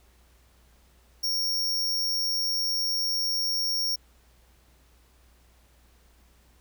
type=tone with amplitude modulation; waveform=45% pulse; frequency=5550 Hz; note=F8; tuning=12 cents flat; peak=-23 dBFS; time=1.23-3.96 s; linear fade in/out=10 ms; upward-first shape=sine; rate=291 Hz; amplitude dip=45%; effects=added 60 Hz sine -58 dBFS peak until 6.6 s + pink hiss -63 dBFS RMS until 6.6 s